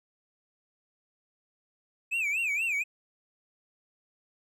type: tone with vibrato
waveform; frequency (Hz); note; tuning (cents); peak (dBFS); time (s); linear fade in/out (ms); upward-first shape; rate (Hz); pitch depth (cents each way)
triangle; 2489; D#7; 0; -25; 2.11-2.84; 20; sine; 4.2; 180
effects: none